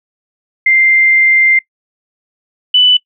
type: tone pair in turn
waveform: sine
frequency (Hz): 2093 / 2987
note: C7 / F#7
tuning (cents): 0 / +16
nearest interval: tritone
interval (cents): 616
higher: second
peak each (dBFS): -6 / -5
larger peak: second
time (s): 0.66-1.59 / 2.74-2.97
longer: first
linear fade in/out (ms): 5
effects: noise-tail reverb RT60 0.1 s tail -21 dB re dry

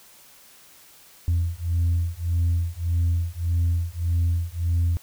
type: beating tone pair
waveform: sine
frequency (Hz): 84.4 / 86.1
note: E2 / F2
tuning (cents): +41 / -24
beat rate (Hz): 1.7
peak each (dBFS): -22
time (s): 1.28-4.97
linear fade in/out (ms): 0
effects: tanh soft clip ceiling -16 dBFS + white hiss -51 dBFS RMS until 5.02 s

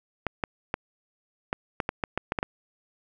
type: clicks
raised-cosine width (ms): 0.5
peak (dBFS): -11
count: 11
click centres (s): 0.267 / 0.438 / 0.741 / 1.529 / 1.802 / 1.891 / 2.038 / 2.176 / 2.321 / 2.388 / 2.429
effects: none

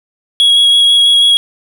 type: tone with vibrato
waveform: triangle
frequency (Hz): 3322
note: G#7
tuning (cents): 0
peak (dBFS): -4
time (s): 0.4-1.37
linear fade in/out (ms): 0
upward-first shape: square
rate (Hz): 6.1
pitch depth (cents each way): 8
effects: none

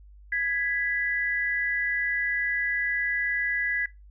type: tone pair together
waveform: sine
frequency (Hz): 1661.2 / 1981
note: G#6 / B6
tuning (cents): 0 / +5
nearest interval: minor third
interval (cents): 305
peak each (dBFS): -27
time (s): 0.32-3.86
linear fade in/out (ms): 5
effects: noise-tail reverb RT60 0.2 s tail -18 dB re dry + added 50 Hz sine -47 dBFS peak until 4.1 s

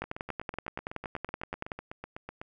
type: two click trains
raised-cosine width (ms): 0.5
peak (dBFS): -18 / -24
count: 19 / 20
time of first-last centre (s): 0.02-1.718 / 0.04-2.415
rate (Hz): 10.6 / 8
effects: none

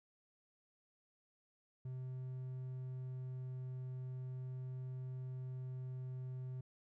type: tone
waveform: triangle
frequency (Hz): 128.6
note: C3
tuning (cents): -30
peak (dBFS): -40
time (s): 1.85-6.61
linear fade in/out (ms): 5
effects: none

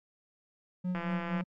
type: tone with tremolo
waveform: triangle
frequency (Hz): 181.1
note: F#3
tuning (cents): -37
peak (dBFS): -26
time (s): 0.84-1.44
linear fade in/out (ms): 10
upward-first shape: triangle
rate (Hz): 4.3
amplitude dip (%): 85
type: click train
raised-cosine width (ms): 0.5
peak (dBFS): -23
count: 79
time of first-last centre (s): 0.95-1.409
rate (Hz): 170
effects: MP3 64 kbps

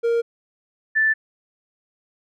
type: tone pair in turn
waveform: triangle / sine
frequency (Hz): 466.2 / 1760.1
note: A#4 / A6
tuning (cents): 0 / 0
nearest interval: octave + major seventh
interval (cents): 2300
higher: second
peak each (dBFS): -15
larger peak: neither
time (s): 0.03-0.22 / 0.95-1.14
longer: neither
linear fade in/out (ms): 20
effects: none

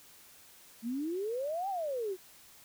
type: exponential two-way sweep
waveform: sine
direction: up then down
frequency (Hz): 220 to 809 to 355.4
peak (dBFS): -32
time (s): 0.82-2.17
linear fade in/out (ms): 50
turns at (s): 1.69
effects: white hiss -57 dBFS RMS until 2.64 s

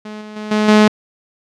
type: tone with level steps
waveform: sawtooth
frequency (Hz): 212.7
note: G#3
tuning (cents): +42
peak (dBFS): -24 / -27 / -21 / -9 / -3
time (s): 0.05-0.88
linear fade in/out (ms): 5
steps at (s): 0.21 / 0.36 / 0.51 / 0.68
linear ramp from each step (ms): 5
effects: low-pass 5000 Hz 12 dB/octave

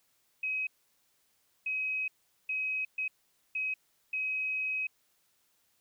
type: tone bursts at uneven times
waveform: sine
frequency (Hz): 2538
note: D#7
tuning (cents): +34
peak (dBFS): -30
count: 6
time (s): 0.43-0.67 / 1.66-2.08 / 2.49-2.85 / 2.98-3.08 / 3.55-3.74 / 4.13-4.87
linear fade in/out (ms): 5
effects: white hiss -72 dBFS RMS until 5.8 s

